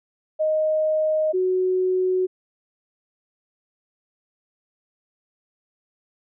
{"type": "tone pair in turn", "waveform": "sine", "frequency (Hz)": [622.3, 370], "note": ["D#5", "F#4"], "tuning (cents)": [0, 0], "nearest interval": "major sixth", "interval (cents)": 900, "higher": "first", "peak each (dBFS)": -18, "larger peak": "neither", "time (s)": [[0.39, 1.33], [1.33, 2.27]], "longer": "neither", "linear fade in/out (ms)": 20, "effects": []}